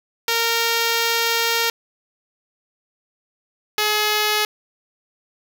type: tone pair in turn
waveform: 5% pulse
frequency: 462.1 / 423.5 Hz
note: A#4 / G#4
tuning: -15 / +34 cents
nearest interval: major second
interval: 151 cents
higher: first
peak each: -6 dBFS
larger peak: neither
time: 0.28-1.7 / 3.78-4.45 s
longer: first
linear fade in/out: 2 ms
effects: none